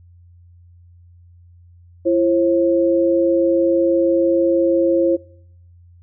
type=tone pair together; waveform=sine; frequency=337.7 / 536.1 Hz; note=E4 / C5; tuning=+42 / +42 cents; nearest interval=minor sixth; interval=800 cents; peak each=-15 / -16 dBFS; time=2.05-5.17 s; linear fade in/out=20 ms; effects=noise-tail reverb RT60 0.7 s tail -23 dB re dry + added 87 Hz sine -44 dBFS peak until 6.02 s